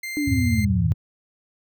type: tone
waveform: 40% pulse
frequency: 2093 Hz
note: C7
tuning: in tune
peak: -28 dBFS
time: 0.03-0.65 s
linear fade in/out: 5 ms
type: linear sweep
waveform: sine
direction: down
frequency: 301.2 to 149.1 Hz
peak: -21 dBFS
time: 0.17-0.92 s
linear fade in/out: 0 ms
type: chord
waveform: sine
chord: E diminished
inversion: none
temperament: equal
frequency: 82.41 / 98 / 116.54 Hz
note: E2 / G2 / Bb2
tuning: 0 / 0 / 0 cents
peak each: -24 dBFS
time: 0.27-0.94 s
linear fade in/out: 10 ms
effects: none